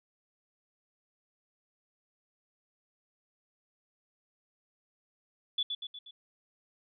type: tone with echo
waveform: sine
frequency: 3447 Hz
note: A7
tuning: 36 cents flat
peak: -27 dBFS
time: 5.58-5.63 s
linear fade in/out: 5 ms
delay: 120 ms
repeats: 4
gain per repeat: -5 dB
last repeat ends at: 6.11 s
effects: none